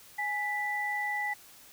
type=tone pair together; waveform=sine; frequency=830.6 / 1975.5 Hz; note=G#5 / B6; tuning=0 / 0 cents; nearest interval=octave + minor third; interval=1500 cents; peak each=-34 / -31 dBFS; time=0.18-1.34 s; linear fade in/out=10 ms; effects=white hiss -54 dBFS RMS until 1.72 s